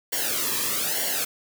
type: noise with flanger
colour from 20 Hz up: white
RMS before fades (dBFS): -26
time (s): 0.12-1.25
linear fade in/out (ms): 10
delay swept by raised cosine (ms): 0.79 to 1.4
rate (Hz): 1.1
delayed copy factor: -0.8
effects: none